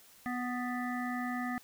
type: harmonic tone with a mistuned harmonic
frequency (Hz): 247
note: B3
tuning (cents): 0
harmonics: 1 / 3 / 5 / 7 / 8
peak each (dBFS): -35 / -40 / -42 / -43 / -44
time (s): 0.26-1.58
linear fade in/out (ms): 0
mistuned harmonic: 7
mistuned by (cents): +29
effects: white hiss -59 dBFS RMS until 1.63 s